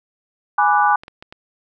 sine chord, G# half-diminished seventh, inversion none, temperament equal, 830.6 / 987.8 / 1174.7 / 1480 Hz, G#5 / B5 / D6 / F#6, 0 / 0 / 0 / 0 cents, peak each -15 / -20 / -18 / -20 dBFS, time 0.58-0.96 s, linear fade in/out 5 ms
clicks, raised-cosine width 0.3 ms, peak -21 dBFS, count 4, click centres 1.035 / 1.081 / 1.225 / 1.325 s
effects none

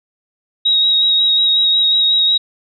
sine tone with vibrato, 3800 Hz, A#7, 33 cents sharp, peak -10 dBFS, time 0.65-2.38 s, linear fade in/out 10 ms, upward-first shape sine, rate 5.5 Hz, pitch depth 19 cents each way, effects none

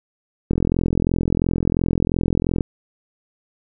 click train, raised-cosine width 3 ms, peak -6 dBFS, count 91, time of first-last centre 0.51-2.608 s, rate 42.9 Hz, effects none

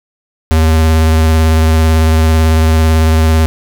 square tone with vibrato, 79.8 Hz, D#2, 44 cents sharp, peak -7 dBFS, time 0.51-3.46 s, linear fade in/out 0 ms, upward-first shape sine, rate 18 Hz, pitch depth 22 cents each way, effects none

